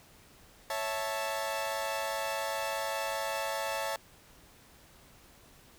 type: chord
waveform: sawtooth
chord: A major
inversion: first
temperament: equal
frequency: 554.4 / 659.3 / 880 Hz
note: C#5 / E5 / A5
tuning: 0 / 0 / 0 cents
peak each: -33 / -33 / -32 dBFS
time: 0.7-3.96 s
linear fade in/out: 2 ms
effects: pink hiss -58 dBFS RMS until 5.78 s